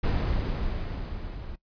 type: noise with level ramp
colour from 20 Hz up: brown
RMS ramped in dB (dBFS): -23 to -39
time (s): 0.03-1.56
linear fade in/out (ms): 10
effects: noise-tail reverb RT60 0.1 s tail -19 dB re dry + resampled to 11025 Hz